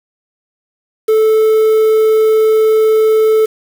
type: tone with quantisation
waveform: triangle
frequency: 437.4 Hz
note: A4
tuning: 10 cents flat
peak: -5 dBFS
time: 1.08-3.46 s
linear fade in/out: 10 ms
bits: 5
effects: none